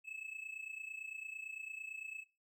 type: tone with amplitude modulation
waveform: triangle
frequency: 2600 Hz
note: E7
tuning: 24 cents flat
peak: -38 dBFS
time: 0.04-2.25 s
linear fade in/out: 50 ms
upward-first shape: sine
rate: 28.9 Hz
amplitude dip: 80%
effects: noise-tail reverb RT60 0.3 s tail -17 dB re dry + tanh soft clip ceiling -35 dBFS